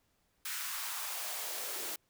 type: noise with high-pass filter sweep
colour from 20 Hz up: white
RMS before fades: -39 dBFS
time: 0.45-1.96 s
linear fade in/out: 5 ms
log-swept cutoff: 1600 to 340 Hz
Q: 1.8
effects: pink hiss -75 dBFS RMS until 2.09 s